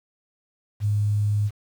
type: tone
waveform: sine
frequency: 103.83 Hz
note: G#2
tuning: in tune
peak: -19 dBFS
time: 0.8-1.51 s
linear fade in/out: 50 ms
effects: 8-bit